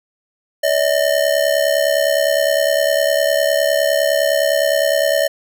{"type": "ring-modulated tone", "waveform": "square", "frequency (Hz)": 606, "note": "D#5", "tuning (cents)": -46, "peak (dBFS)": -11, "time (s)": [0.63, 5.28], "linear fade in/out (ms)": 10, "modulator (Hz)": 34.9, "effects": []}